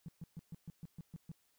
triangle tone bursts, 164.81 Hz, E3, in tune, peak -39 dBFS, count 9, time 0.06-1.316 s, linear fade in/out 0 ms, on 24 ms, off 130 ms, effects tanh soft clip ceiling -40 dBFS + white hiss -75 dBFS RMS until 1.58 s

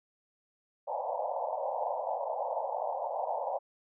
pink band-pass noise, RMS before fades -34 dBFS, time 0.87-3.59 s, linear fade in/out 20 ms, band 520 to 950 Hz, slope 96 dB/octave, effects none

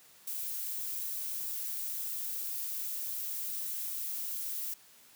violet noise, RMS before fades -37 dBFS, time 0.27-4.74 s, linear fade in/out 5 ms, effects white hiss -59 dBFS RMS until 5.15 s + high-pass 80 Hz 12 dB/octave

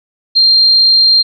sine tone, 4186 Hz, C8, in tune, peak -5 dBFS, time 0.35-1.23 s, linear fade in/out 20 ms, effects none

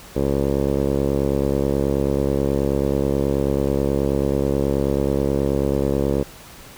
10% pulse tone with low-pass filter, 69.3 Hz, C#2, in tune, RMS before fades -20 dBFS, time 0.15-6.24 s, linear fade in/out 20 ms, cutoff 550 Hz, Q 3.1, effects pink hiss -42 dBFS RMS until 6.77 s

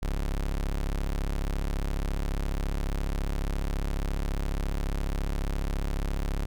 35% pulse tone, 34.51 Hz, C#1, 7 cents flat, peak -25 dBFS, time 0.02-6.46 s, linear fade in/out 10 ms, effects none

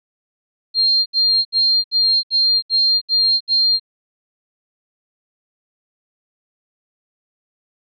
sine tone bursts, 4199 Hz, C8, 5 cents sharp, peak -12 dBFS, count 8, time 0.74-3.797 s, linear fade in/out 50 ms, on 320 ms, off 71 ms, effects none

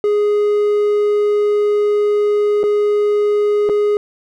triangle tone with dropouts, 415.3 Hz, G#4, in tune, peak -10 dBFS, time 0.04-3.97 s, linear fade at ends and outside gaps 1 ms, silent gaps 2.632-2.638 / 3.691-3.696 s, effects none

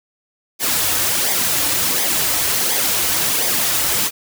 white noise with flanger, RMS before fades -18 dBFS, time 0.59-4.11 s, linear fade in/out 50 ms, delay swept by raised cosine 0.71 to 5.01 ms, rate 1.4 Hz, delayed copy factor -0.6, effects none

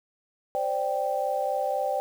sine chord, C suspended second, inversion none, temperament equal, 523.3 / 587.3 / 784 Hz, C5 / D5 / G5, 0 / 0 / 0 cents, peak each -30 / -29 / -28 dBFS, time 0.55-2 s, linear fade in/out 0 ms, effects 8-bit

